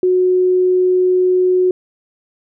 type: tone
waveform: sine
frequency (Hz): 366.4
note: F#4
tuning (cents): -17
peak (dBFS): -10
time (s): 0.03-1.71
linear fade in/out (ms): 2
effects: none